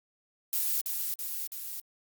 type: noise with echo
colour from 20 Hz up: violet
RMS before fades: -29 dBFS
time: 0.53-0.81 s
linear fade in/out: 0 ms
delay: 330 ms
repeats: 3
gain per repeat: -3 dB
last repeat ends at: 1.8 s
effects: Opus 48 kbps